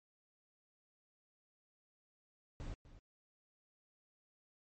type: noise with echo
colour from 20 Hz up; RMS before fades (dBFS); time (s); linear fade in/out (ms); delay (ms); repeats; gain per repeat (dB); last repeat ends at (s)
brown; -44; 2.6-2.74; 0; 250; 1; -14; 2.99
effects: MP3 32 kbps